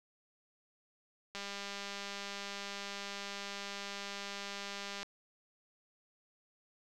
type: click train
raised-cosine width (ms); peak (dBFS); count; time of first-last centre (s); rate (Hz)
0.2; -25; 737; 1.35-5.03; 200
effects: none